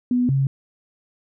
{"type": "tone pair in turn", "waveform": "sine", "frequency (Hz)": [246.9, 136.03], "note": ["B3", "C#3"], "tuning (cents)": [0, -32], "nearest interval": "minor seventh", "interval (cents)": 1032, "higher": "first", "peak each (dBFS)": -16, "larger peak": "neither", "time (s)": [[0.11, 0.29], [0.29, 0.47]], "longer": "neither", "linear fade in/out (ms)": 2, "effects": []}